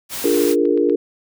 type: noise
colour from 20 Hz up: white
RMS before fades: -27 dBFS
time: 0.09-0.56 s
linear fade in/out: 50 ms
type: chord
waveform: sine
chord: Bb dominant seventh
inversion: first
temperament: equal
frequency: 293.7 / 349.2 / 415.3 / 466.2 Hz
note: D4 / F4 / Ab4 / Bb4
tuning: 0 / 0 / 0 / 0 cents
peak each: -19 dBFS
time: 0.24-0.96 s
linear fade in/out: 5 ms
type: click train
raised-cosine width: 0.3 ms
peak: -25 dBFS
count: 6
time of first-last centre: 0.29-0.897 s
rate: 8.24 Hz
effects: none